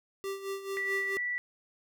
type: tone with tremolo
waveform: square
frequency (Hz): 391.5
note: G4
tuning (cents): -2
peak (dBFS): -33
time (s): 0.24-1.17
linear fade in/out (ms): 0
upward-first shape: sine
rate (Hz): 4.6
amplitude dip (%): 70
type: tone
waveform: sine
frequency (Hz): 1960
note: B6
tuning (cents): -14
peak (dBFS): -30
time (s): 0.77-1.38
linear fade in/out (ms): 0
effects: none